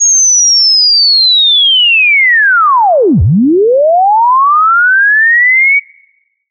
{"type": "linear two-way sweep", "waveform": "sine", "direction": "down then up", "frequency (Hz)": [6645, 72, 2275], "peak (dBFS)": -4, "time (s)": [0, 5.8], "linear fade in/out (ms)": 20, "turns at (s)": 3.22, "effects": ["noise-tail reverb RT60 1.0 s tail -25 dB re dry"]}